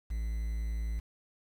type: tone with quantisation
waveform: triangle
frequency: 55.4 Hz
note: A1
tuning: 13 cents sharp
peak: -29 dBFS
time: 0.1-1 s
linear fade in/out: 10 ms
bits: 9
effects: none